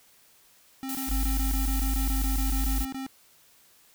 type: tone bursts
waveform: square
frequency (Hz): 266.1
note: C4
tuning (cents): +29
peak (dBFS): -33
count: 16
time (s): 0.83-3.065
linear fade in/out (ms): 0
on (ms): 120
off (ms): 21
type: noise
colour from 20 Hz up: blue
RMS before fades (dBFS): -35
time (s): 0.89-2.85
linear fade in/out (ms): 2
type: tone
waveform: sine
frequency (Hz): 50.3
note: G1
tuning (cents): +45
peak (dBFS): -24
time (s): 1.07-2.86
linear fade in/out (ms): 50
effects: white hiss -59 dBFS RMS until 3.94 s